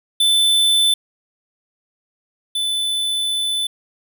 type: tone pair in turn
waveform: square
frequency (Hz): 3520 / 3505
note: A7 / A7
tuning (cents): 0 / -7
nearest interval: unison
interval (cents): 7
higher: first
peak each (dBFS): -13 / -19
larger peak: first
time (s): 0.2-0.94 / 2.55-3.67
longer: second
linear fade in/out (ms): 5
effects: none